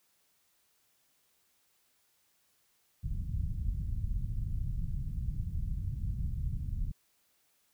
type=low-pass noise; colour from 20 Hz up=pink; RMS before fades=-34 dBFS; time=3.03-6.92 s; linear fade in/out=10 ms; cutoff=140 Hz; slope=24 dB/octave; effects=white hiss -72 dBFS RMS until 7.73 s